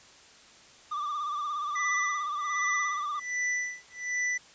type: tone with vibrato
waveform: triangle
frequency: 1185 Hz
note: D6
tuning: 15 cents sharp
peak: -28 dBFS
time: 0.91-3.2 s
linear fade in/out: 10 ms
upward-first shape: sine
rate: 17 Hz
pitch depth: 58 cents each way
type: tone with tremolo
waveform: square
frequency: 1982 Hz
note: B6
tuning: 6 cents sharp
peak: -27 dBFS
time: 1.75-4.38 s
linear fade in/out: 10 ms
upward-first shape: sine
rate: 1.3 Hz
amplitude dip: 100%
effects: white hiss -54 dBFS RMS until 4.54 s + resampled to 16000 Hz